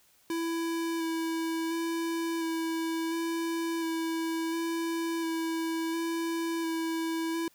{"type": "tone with vibrato", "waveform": "square", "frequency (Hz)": 329.6, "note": "E4", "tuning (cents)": 0, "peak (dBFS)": -30, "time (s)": [0.3, 7.48], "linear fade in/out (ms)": 2, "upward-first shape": "square", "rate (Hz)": 0.71, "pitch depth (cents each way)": 12, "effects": ["white hiss -64 dBFS RMS until 7.54 s"]}